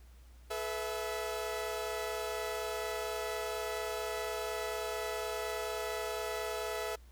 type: chord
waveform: sawtooth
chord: A suspended second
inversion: none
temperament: equal with one note detuned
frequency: 429.7 / 493.9 / 659.3 Hz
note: A4 / B4 / E5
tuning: -41 / 0 / 0 cents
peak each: -35 / -38 / -35 dBFS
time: 0.5-6.96 s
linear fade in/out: 10 ms
effects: added 60 Hz sine -53 dBFS peak until 7.11 s + pink hiss -66 dBFS RMS until 7.11 s